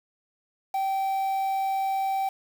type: tone with quantisation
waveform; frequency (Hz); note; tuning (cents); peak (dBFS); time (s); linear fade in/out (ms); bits
triangle; 775; G5; -20; -22; 0.74-2.29; 5; 7
effects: none